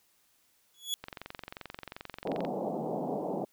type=tone with exponential growth; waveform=sawtooth; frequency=3379 Hz; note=G#7; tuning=29 cents sharp; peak=-24 dBFS; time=0.74-0.94 s; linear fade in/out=0 ms; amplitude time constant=43 ms
type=click train; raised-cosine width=0.3 ms; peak=-24 dBFS; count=33; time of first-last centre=1.04-2.45 s; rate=22.7 Hz
type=band-pass noise; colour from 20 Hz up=white; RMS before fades=-34 dBFS; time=2.25-3.45 s; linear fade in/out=5 ms; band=150 to 790 Hz; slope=48 dB/octave
effects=white hiss -69 dBFS RMS until 3.52 s